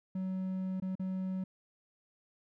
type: tone with dropouts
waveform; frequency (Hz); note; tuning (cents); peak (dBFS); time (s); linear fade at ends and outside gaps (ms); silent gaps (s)
triangle; 187.6; F#3; +24; -31; 0.15-1.44; 5; 0.801-0.821 / 0.954-0.995
effects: none